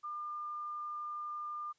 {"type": "tone", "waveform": "sine", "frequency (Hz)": 1202, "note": "D6", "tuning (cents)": 40, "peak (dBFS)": -38, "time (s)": [0.03, 1.73], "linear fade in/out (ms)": 20, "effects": ["white hiss -75 dBFS RMS until 1.78 s", "resampled to 16000 Hz"]}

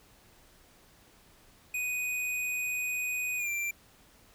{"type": "tone with pitch glide", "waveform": "square", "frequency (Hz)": [2489, 2360], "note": ["D#7", "D7"], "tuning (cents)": [0, 8], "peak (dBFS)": -31, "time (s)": [1.74, 3.71], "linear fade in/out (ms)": 5, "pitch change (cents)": -92, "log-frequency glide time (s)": [3.37, 3.49], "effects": ["pink hiss -60 dBFS RMS until 4.34 s"]}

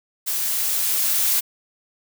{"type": "noise with level ramp", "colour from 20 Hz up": "blue", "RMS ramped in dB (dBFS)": [-24, -19], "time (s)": [0.26, 1.41], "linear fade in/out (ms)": 20, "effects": []}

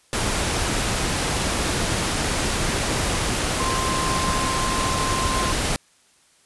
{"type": "tone in noise", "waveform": "sine", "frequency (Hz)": 1047, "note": "C6", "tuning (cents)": 1, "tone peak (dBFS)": -25, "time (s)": [3.6, 5.52], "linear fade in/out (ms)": 0, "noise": "pink", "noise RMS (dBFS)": -23, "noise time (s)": [0.13, 5.76], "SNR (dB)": -5, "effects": ["white hiss -58 dBFS RMS until 6.45 s", "resampled to 24000 Hz"]}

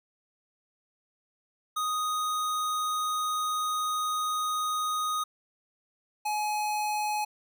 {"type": "tone pair in turn", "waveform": "square", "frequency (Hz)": [1244.5, 843.7], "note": ["D#6", "G#5"], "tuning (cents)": [0, 27], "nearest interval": "perfect fifth", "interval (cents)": 673, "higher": "first", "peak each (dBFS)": -28, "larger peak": "neither", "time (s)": [[1.76, 5.24], [6.25, 7.25]], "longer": "first", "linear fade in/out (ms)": 10, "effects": []}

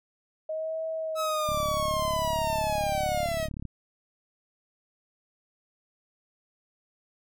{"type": "tone with vibrato", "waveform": "sine", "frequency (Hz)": 627, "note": "D#5", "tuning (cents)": 13, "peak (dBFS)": -29, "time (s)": [0.49, 3.26], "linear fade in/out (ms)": 5, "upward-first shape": "sine", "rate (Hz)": 0.67, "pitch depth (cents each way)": 45}
{"type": "linear sweep", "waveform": "45% pulse", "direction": "down", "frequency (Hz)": [1298, 622.3], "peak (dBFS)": -28, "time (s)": [1.15, 3.49], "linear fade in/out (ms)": 50}
{"type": "click train", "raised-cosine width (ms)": 5, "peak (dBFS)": -24, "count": 78, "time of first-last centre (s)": [1.49, 3.653], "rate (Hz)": 35.6}
{"effects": []}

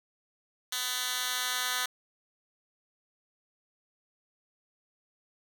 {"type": "tone with high-pass filter sweep", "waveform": "10% pulse", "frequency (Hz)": 250.8, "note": "B3", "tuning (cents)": 27, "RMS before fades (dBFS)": -32, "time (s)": [0.72, 1.86], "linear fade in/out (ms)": 5, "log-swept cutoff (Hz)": [2900, 1900], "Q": 0.91, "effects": []}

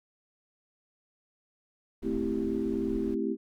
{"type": "noise", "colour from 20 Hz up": "brown", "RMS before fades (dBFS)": -43, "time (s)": [2.02, 3.15], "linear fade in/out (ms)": 10}
{"type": "chord", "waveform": "sine", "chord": "A minor seventh", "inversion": "none", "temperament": "equal", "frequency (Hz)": [220, 261.6, 329.6, 392], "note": ["A3", "C4", "E4", "G4"], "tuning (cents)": [0, 0, 0, 0], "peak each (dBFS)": -33, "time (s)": [2.02, 3.37], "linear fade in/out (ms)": 50}
{"effects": []}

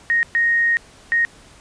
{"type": "tone bursts at uneven times", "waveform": "sine", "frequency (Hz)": 1864.7, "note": "A#6", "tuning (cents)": 0, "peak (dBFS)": -14, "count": 3, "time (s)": [[0.1, 0.23], [0.35, 0.77], [1.12, 1.25]], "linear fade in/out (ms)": 0, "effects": ["pink hiss -47 dBFS RMS until 1.6 s", "resampled to 22050 Hz"]}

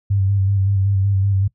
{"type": "tone with vibrato", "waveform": "sine", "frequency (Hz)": 98, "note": "G2", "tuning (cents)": 0, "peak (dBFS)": -14, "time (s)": [0.1, 1.48], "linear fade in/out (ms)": 10, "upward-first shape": "square", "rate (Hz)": 5.3, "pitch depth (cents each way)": 30, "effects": ["noise-tail reverb RT60 0.1 s tail -20 dB re dry"]}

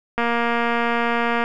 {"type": "click train", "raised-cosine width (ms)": 0.5, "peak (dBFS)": -7, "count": 297, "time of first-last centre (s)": [0.18, 1.44], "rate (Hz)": 235, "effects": []}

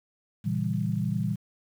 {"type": "chord", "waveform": "sine", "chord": "A# diminished seventh", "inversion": "none", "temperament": "equal with one note detuned", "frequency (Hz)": [116.54, 138.59, 164.81, 196.79], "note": ["A#2", "C#3", "E3", "G3"], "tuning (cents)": [0, 0, 0, 7], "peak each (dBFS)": [-30, -34, -30, -30], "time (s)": [0.44, 1.36], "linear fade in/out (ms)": 20, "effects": ["9-bit"]}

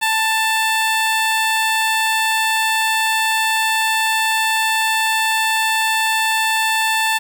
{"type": "tone", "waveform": "15% pulse", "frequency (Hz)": 884, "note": "A5", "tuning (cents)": 8, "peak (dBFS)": -9, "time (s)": [0.01, 7.19], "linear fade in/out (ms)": 20, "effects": ["7-bit"]}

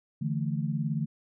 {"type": "chord", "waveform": "sine", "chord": "D suspended second", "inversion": "none", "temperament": "just", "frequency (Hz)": [146.83, 165.19, 220.2], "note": ["D3", "E3", "A3"], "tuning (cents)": [0, 4, 2], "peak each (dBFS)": [-30, -32, -33], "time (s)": [0.21, 1.06], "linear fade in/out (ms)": 10, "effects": []}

